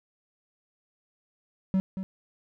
triangle tone with echo, 190 Hz, F#3, 46 cents sharp, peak -19 dBFS, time 1.74-1.8 s, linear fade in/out 0 ms, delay 230 ms, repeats 1, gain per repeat -9 dB, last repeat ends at 2.03 s, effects none

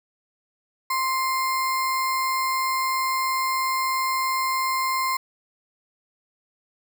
sine tone with sample-and-hold, 1046.5 Hz, C6, in tune, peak -21 dBFS, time 0.9-5.17 s, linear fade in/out 5 ms, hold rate 3150 Hz, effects none

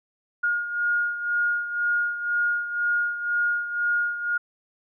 sine beating tone pair, 1427 / 1429 Hz, F6 / F6, +37 / +39 cents, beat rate 2 Hz, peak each -23 / -29 dBFS, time 0.43-4.38 s, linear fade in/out 10 ms, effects none

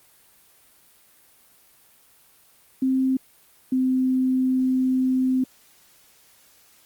sine tone pair in turn, 262.3 / 258.4 Hz, C4 / C4, +4 / -21 cents, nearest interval unison, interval 25 cents, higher first, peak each -18 dBFS, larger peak neither, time 2.82-3.17 / 3.72-5.44 s, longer second, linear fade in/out 5 ms, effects white hiss -56 dBFS RMS until 6.85 s + Opus 32 kbps

